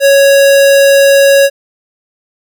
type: tone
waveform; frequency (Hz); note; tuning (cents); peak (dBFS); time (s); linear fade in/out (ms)
square; 554.4; C#5; 0; -4; 0-1.5; 50
effects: none